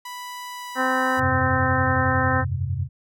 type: tone with pitch glide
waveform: sawtooth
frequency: 987.8 to 981 Hz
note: B5 to B5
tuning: 0 to -12 cents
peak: -29 dBFS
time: 0.05-1.2 s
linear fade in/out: 5 ms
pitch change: -12 cents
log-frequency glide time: 0.51-0.93 s
type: harmonic tone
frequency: 258.9 Hz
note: C4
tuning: 18 cents flat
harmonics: 1 / 2 / 3 / 4 / 5 / 6 / 7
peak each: -27 / -27 / -27 / -27 / -27 / -27 / -27 dBFS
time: 0.75-2.45 s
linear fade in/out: 50 ms
type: chord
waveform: sine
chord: F suspended second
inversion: none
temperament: equal with one note detuned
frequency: 87.31 / 98.28 / 130.81 Hz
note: F2 / G2 / C3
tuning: 0 / +5 / 0 cents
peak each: -27 dBFS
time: 1.17-2.89 s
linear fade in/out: 50 ms
effects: none